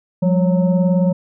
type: tone with frequency modulation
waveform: sine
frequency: 176.7 Hz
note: F3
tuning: 21 cents sharp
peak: -12 dBFS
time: 0.22-1.13 s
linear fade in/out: 10 ms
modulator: 372 Hz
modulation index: 0.8
effects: none